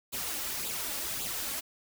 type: noise with flanger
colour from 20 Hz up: white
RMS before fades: -35 dBFS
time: 0.12-1.61 s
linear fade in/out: 20 ms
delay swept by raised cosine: 0.26 to 3.66 ms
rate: 1.8 Hz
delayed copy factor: +0.6
effects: none